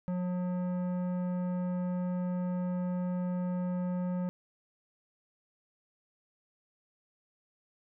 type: tone with tanh clipping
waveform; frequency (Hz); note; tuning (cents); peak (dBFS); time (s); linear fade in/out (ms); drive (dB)
triangle; 180.1; F#3; -46; -32; 0.08-4.29; 0; 17
effects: none